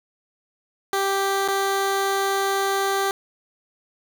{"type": "tone with dropouts", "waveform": "15% pulse", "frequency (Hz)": 392, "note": "G4", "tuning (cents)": 0, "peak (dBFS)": -14, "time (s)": [0.93, 3.11], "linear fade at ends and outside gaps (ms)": 1, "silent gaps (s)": [1.479, 1.485], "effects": []}